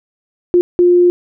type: tone bursts at uneven times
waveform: sine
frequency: 353.6 Hz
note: F4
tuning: 22 cents sharp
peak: -6 dBFS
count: 2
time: 0.54-0.61 / 0.79-1.1 s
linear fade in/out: 0 ms
effects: none